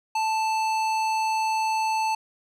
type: tone with hard clipping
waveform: sine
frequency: 880 Hz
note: A5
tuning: in tune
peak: -24 dBFS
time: 0.15-2.15 s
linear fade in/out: 5 ms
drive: 15 dB
effects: none